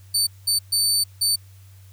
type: tone bursts at uneven times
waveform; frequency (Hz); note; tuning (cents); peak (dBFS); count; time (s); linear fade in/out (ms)
25% pulse; 4551; C#8; +45; -13; 4; 0.14-0.27 / 0.47-0.59 / 0.72-1.04 / 1.21-1.36; 10
effects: added 96 Hz sine -44 dBFS peak until 1.92 s + white hiss -57 dBFS RMS until 1.92 s